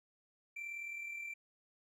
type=tone with amplitude modulation; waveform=triangle; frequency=2349 Hz; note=D7; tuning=in tune; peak=-37 dBFS; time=0.56-1.34 s; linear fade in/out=10 ms; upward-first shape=sine; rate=39.2 Hz; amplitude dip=50%; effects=tanh soft clip ceiling -34 dBFS